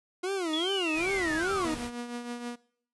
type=tone with vibrato; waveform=40% pulse; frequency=350.3 Hz; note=F4; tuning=5 cents sharp; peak=-28 dBFS; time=0.23-1.75 s; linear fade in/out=10 ms; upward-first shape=sine; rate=2.5 Hz; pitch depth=210 cents each way
type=linear sweep; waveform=sine; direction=down; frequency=3440 to 1062 Hz; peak=-30 dBFS; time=0.53-1.65 s; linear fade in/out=5 ms
type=noise; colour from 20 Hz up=pink; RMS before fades=-41 dBFS; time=0.93-1.91 s; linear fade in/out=50 ms
type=tone with tremolo; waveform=sawtooth; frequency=240.5 Hz; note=B3; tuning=46 cents flat; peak=-29 dBFS; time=1.64-2.56 s; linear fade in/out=10 ms; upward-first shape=triangle; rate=6.3 Hz; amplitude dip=60%
effects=noise-tail reverb RT60 0.6 s tail -21 dB re dry + resampled to 24000 Hz